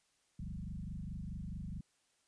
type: tone with frequency modulation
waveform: sine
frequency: 113.8 Hz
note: A#2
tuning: 41 cents flat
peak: -40 dBFS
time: 0.39-1.81 s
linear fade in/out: 5 ms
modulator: 24.7 Hz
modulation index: 3.5
effects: white hiss -75 dBFS RMS until 2.27 s + resampled to 22050 Hz